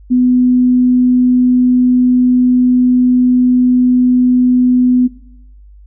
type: tone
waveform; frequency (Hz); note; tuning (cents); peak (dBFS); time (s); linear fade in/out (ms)
sine; 250; B3; +21; -7; 0.1-5.08; 20
effects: noise-tail reverb RT60 0.8 s tail -18 dB re dry + added 50 Hz sine -36 dBFS peak until 5.86 s